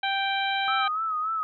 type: harmonic tone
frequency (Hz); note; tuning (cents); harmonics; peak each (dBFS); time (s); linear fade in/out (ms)
784; G5; 0; 1 / 2 / 3 / 4 / 5; -27 / -30 / -32 / -33 / -34; 0.03-0.88; 5
type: tone with vibrato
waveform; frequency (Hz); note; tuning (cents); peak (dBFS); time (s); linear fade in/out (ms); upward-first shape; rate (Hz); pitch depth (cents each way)
sine; 1280; D#6; +49; -25; 0.68-1.43; 0; sine; 3.5; 62
effects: none